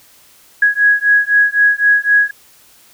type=beating tone pair; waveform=sine; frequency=1661.2 / 1665.1 Hz; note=G#6 / G#6; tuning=0 / +4 cents; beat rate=3.9 Hz; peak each=-12 dBFS; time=0.62-2.31 s; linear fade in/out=5 ms; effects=white hiss -47 dBFS RMS until 2.93 s